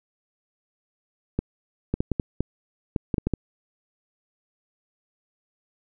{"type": "clicks", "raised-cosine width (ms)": 3, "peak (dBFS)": -10, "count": 11, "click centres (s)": [1.39, 1.94, 2.005, 2.117, 2.198, 2.406, 2.962, 3.142, 3.182, 3.27, 3.337], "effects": []}